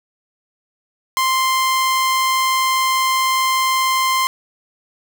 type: tone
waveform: sawtooth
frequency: 1046.5 Hz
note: C6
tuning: in tune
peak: -11 dBFS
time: 1.17-4.27 s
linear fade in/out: 0 ms
effects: none